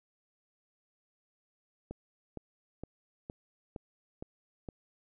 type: click train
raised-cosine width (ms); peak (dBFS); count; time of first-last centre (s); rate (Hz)
2; -27; 7; 1.91-4.688; 2.16
effects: none